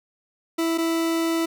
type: tone pair in turn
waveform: 40% pulse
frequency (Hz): 329.6 / 329.6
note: E4 / E4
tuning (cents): 0 / 0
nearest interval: unison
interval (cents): 0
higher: neither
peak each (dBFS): -20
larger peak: neither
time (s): 0.58-0.78 / 0.78-1.46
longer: second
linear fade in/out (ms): 10
effects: none